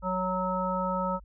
harmonic tone, 185 Hz, F#3, in tune, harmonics 1 / 3 / 5 / 7, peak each -32 / -32 / -32 / -32 dBFS, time 0.02-1.2 s, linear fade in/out 50 ms, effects added 50 Hz sine -47 dBFS peak until 1.24 s

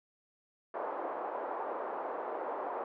white band-pass noise, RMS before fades -38 dBFS, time 0.74-2.84 s, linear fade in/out 2 ms, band 380 to 1000 Hz, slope 24 dB/octave, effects none

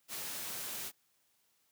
white noise, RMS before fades -41 dBFS, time 0.08-0.92 s, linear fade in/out 50 ms, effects white hiss -74 dBFS RMS until 1.71 s + high-pass 80 Hz 12 dB/octave

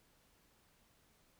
silence, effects pink hiss -71 dBFS RMS until 1.39 s

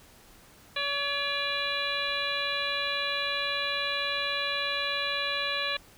harmonic tone with a mistuned harmonic, 568 Hz, C#5, 42 cents sharp, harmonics 1 / 2 / 3 / 4 / 5 / 6 / 7, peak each -37 / -36 / -34 / -34 / -38 / -36 / -34 dBFS, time 0.76-5.77 s, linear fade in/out 5 ms, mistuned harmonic 4, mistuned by +89 cents, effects pink hiss -55 dBFS RMS until 5.97 s

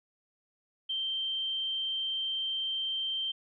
sine tone, 3136 Hz, G7, in tune, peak -30 dBFS, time 0.89-3.32 s, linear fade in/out 10 ms, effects none

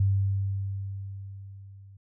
sine tone with level ramp, 98 Hz, G2, in tune, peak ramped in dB -19 to -47 dBFS, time 0-1.97 s, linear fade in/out 5 ms, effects none

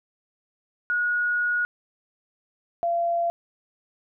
sine tone pair in turn, 1450 / 684.3 Hz, F#6 / F5, -35 / -35 cents, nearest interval octave + minor second, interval 1300 cents, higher first, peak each -21 dBFS, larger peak neither, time 0.9-1.65 / 2.83-3.3 s, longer first, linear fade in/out 0 ms, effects none

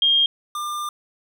sine / square tone pair in turn, 3223 / 1197.2 Hz, G7 / D6, +47 / +33 cents, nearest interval octave + perfect fourth, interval 1714 cents, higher first, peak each -14 / -26 dBFS, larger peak first, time 0.02-0.26 / 0.55-0.89 s, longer second, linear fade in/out 2 ms, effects none

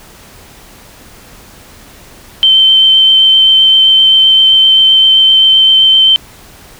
sine tone with vibrato, 3100 Hz, G7, 20 cents flat, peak -3 dBFS, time 2.43-6.16 s, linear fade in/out 0 ms, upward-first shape sine, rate 7.7 Hz, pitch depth 10 cents each way, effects pink hiss -37 dBFS RMS until 6.79 s

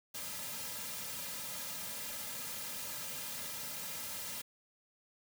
white noise with comb filter, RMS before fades -42 dBFS, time 0.14-4.42 s, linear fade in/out 10 ms, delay 2.7 ms, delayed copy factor -0.95, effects none

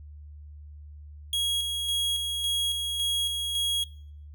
45% pulse tone with tremolo, 3300 Hz, G#7, 12 cents flat, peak -24 dBFS, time 1.33-3.84 s, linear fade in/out 2 ms, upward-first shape square, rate 1.8 Hz, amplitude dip 35%, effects noise-tail reverb RT60 0.6 s tail -22 dB re dry + added 74 Hz sine -42 dBFS peak until 4.34 s

